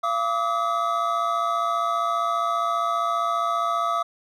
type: tone cluster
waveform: triangle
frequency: 683 / 1159 / 1274 Hz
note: F5 / D6 / D#6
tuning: -39 / -23 / +41 cents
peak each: -25 / -24 / -23 dBFS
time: 0.03-4.03 s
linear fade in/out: 10 ms
effects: none